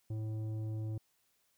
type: tone with tanh clipping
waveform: triangle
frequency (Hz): 109.1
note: A2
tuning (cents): -14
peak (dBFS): -37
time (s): 0.1-0.98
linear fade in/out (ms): 5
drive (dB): 14
effects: white hiss -75 dBFS RMS until 1.57 s